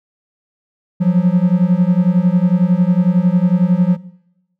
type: beating tone pair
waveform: triangle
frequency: 174 / 185 Hz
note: F3 / F#3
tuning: -6 / 0 cents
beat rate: 11 Hz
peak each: -11 dBFS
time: 1-3.97 s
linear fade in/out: 20 ms
effects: noise-tail reverb RT60 0.9 s tail -20 dB re dry